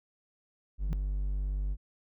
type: tone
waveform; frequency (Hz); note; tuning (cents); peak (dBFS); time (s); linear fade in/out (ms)
triangle; 48.98; G1; -1; -27; 0.78-1.77; 50
type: tone with exponential growth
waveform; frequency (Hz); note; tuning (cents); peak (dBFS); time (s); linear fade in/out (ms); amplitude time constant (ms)
sine; 161.2; E3; -38; -29; 0.82-0.93; 0; 23
effects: none